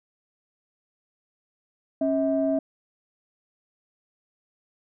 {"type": "tone pair together", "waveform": "sine", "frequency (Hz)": [273.9, 644], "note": ["C#4", "E5"], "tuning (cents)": [-21, -41], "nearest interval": "octave + minor third", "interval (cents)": 1480, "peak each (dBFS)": -23, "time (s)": [2.01, 2.59], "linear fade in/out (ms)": 5, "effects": ["tanh soft clip ceiling -13 dBFS"]}